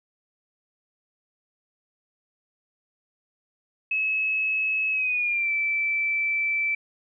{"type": "tone with pitch glide", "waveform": "sine", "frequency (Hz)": [2580, 2325], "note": ["E7", "D7"], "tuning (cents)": [-38, -18], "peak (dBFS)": -22, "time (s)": [3.91, 6.75], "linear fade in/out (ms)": 5, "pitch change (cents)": -180, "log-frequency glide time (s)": [4.91, 5.51], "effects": []}